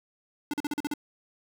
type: tone bursts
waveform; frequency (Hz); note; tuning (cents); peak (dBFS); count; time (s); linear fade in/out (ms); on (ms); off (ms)
square; 293.7; D4; 0; -28; 7; 0.51-0.938; 2; 26; 41
effects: 10-bit